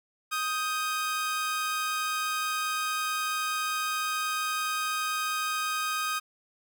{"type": "tone pair together", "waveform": "sawtooth", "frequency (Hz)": [1249, 1573.6], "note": ["D#6", "G6"], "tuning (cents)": [6, 6], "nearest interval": "major third", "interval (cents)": 400, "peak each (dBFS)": [-25, -32], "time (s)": [0.31, 6.2], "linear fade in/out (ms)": 20, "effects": []}